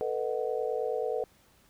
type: chord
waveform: sine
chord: B dominant seventh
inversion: third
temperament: just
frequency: 444.5 / 493.9 / 617.4 / 740.8 Hz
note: A4 / B4 / D#5 / F#5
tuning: +18 / 0 / -14 / +2 cents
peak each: -32 / -32 / -37 / -38 dBFS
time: 0.01-1.24 s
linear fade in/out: 0 ms
effects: pink hiss -63 dBFS RMS until 1.69 s